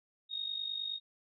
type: tone with amplitude modulation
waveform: sine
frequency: 3729 Hz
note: A#7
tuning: in tune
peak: -32 dBFS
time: 0.29-1 s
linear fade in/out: 50 ms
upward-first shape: sine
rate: 49.7 Hz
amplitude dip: 70%
effects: none